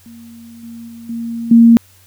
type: tone with level steps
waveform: sine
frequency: 231.7 Hz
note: A#3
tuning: 10 cents flat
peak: -34 / -29 / -31 / -20 / -3 dBFS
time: 0.06-1.77 s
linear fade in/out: 0 ms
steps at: 0.63 / 0.88 / 1.09 / 1.51 s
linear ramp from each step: 5 ms
effects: added 94 Hz sine -49 dBFS peak until 2.06 s + white hiss -49 dBFS RMS until 2.06 s